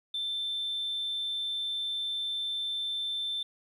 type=tone; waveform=sine; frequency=3550 Hz; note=A7; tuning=15 cents sharp; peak=-29 dBFS; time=0.14-3.43 s; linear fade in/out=5 ms; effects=tanh soft clip ceiling -27 dBFS + 11-bit